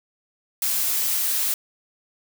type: noise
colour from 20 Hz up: blue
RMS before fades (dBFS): -23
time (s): 0.62-1.54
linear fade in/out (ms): 2
effects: none